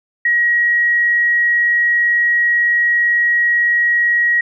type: tone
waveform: sine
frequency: 1901 Hz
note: A#6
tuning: 33 cents sharp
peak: -11 dBFS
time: 0.25-4.41 s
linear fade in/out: 5 ms
effects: none